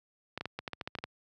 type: clicks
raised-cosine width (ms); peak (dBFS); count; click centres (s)
0.3; -20; 11; 0.376 / 0.41 / 0.456 / 0.59 / 0.678 / 0.733 / 0.812 / 0.875 / 0.952 / 0.987 / 1.04
effects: high-pass 80 Hz 12 dB/octave